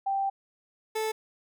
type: tone pair in turn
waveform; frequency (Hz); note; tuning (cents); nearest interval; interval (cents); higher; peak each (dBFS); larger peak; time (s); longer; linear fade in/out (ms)
sine / 30% pulse; 784 / 437.6; G5 / A4; 0 / -9; minor seventh; 1009; first; -25; neither; 0.06-0.3 / 0.95-1.12; first; 10
effects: none